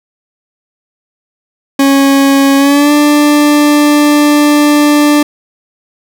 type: tone with pitch glide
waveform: 40% pulse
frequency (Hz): 275.1 to 294.8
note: C#4 to D4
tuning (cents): -13 to +7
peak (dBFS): -4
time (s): 1.79-5.23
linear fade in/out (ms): 5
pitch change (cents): +120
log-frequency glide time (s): 2.57-2.92
effects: none